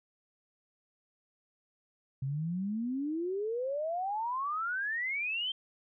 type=exponential sweep; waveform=sine; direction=up; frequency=130 to 3178 Hz; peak=-31 dBFS; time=2.22-5.52 s; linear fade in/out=5 ms; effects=none